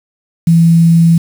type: tone with quantisation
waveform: sine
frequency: 166.6 Hz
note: E3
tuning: 19 cents sharp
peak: -4 dBFS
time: 0.47-1.18 s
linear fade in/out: 5 ms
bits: 5
effects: none